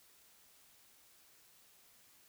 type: silence
effects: white hiss -65 dBFS RMS until 2.28 s